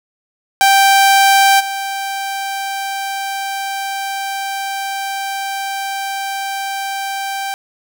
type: tone with level steps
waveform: sawtooth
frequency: 784 Hz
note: G5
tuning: in tune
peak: -4 / -16 dBFS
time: 0.61-7.54 s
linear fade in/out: 0 ms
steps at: 1.59 s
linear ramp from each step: 20 ms
effects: none